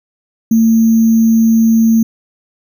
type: tone with sample-and-hold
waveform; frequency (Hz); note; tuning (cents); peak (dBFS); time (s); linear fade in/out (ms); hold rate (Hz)
sine; 225; A3; +39; -6; 0.51-2.03; 5; 6300
effects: none